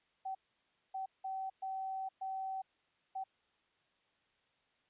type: tone bursts at uneven times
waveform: sine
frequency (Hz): 766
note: G5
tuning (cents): -40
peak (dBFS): -37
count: 6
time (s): 0.25-0.35 / 0.94-1.06 / 1.24-1.5 / 1.62-2.09 / 2.21-2.62 / 3.15-3.24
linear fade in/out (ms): 10
effects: white hiss -75 dBFS RMS until 4.89 s + resampled to 8000 Hz